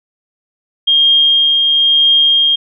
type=tone with tremolo; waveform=sine; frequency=3224 Hz; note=G7; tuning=48 cents sharp; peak=-6 dBFS; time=0.87-2.56 s; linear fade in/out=10 ms; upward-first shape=triangle; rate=1 Hz; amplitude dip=30%; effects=none